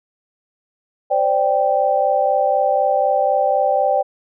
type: chord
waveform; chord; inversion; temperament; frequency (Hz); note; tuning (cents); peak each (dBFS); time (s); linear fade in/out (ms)
sine; C suspended second; none; equal; 523.3 / 587.3 / 784; C5 / D5 / G5; 0 / 0 / 0; -20 / -18 / -17; 1.1-4.03; 20
effects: none